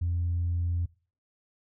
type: tone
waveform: sine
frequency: 86.3 Hz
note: F2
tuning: 20 cents flat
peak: -24 dBFS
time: 0.01-0.86 s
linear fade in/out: 10 ms
effects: noise-tail reverb RT60 0.4 s tail -23 dB re dry + tanh soft clip ceiling -22 dBFS